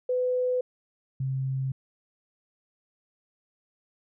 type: tone pair in turn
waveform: sine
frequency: 502 / 132.96 Hz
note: B4 / C3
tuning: +28 / +28 cents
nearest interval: octave + major seventh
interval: 2300 cents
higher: first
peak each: -23 / -26 dBFS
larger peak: first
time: 0.09-0.61 / 1.2-1.72 s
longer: neither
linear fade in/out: 5 ms
effects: none